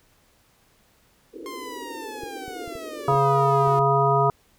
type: band-pass noise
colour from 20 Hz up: white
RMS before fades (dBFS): -38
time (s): 1.32-3.19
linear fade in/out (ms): 50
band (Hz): 260 to 500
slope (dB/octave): 96
type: linear sweep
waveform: sawtooth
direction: down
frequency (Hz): 1066 to 349.2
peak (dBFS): -32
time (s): 1.46-3.79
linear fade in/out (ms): 0
type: clicks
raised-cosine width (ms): 5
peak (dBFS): -31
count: 8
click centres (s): 2.235 / 2.481 / 2.678 / 2.754 / 3.121 / 3.151 / 3.676 / 3.793
type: harmonic tone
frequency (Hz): 138.3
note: C#3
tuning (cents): -4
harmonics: 1 / 3 / 5 / 7 / 9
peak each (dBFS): -23 / -23 / -23 / -23 / -23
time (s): 3.08-4.3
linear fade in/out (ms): 2
effects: pink hiss -61 dBFS RMS until 4.58 s